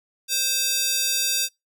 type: tone with high-pass filter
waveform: square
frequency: 523.3 Hz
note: C5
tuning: in tune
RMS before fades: -23 dBFS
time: 0.28-1.49 s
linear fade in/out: 50 ms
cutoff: 4500 Hz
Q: 1.2
effects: noise-tail reverb RT60 0.2 s tail -26 dB re dry